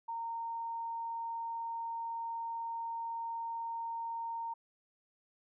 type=tone; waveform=sine; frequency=921 Hz; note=A#5; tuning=21 cents flat; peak=-36 dBFS; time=0.08-4.54 s; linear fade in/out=10 ms; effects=none